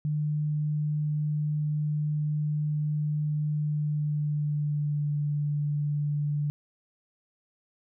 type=tone with pitch glide; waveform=sine; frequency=150.3 to 146.95 Hz; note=D3 to D3; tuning=+40 to +1 cents; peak=-25 dBFS; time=0.05-6.5 s; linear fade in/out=0 ms; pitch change=-39 cents; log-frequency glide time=3.59-5.13 s; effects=none